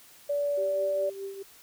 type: tone with pitch glide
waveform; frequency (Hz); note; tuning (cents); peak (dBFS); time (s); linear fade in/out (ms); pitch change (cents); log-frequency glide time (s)
sine; 576 to 581.3; D5 to D5; -34 to -18; -25; 0.29-1.1; 10; +16; 0.56-0.85
type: tone with tremolo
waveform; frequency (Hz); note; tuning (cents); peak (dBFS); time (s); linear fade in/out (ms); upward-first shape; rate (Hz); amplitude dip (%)
sine; 392; G4; 0; -32; 0.57-1.43; 10; triangle; 4.8; 65
effects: white hiss -54 dBFS RMS until 1.62 s